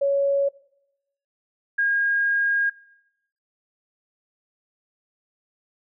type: tone pair in turn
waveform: sine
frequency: 558 / 1626.4 Hz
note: C#5 / G#6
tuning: +11 / -37 cents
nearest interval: octave + perfect fifth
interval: 1852 cents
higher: second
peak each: -18 dBFS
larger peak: neither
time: 0.01-0.49 / 1.78-2.7 s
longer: second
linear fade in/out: 10 ms
effects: noise-tail reverb RT60 0.8 s tail -21 dB re dry